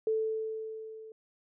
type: tone with level ramp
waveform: sine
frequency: 440 Hz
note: A4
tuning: in tune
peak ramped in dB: -25 to -45 dBFS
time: 0.07-1.12 s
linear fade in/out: 2 ms
effects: none